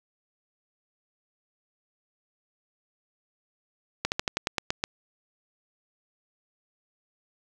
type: slowing click train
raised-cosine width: 0.2 ms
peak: -8 dBFS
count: 9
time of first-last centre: 4.05-4.839 s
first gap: 69 ms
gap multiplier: 1.1
effects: 7-bit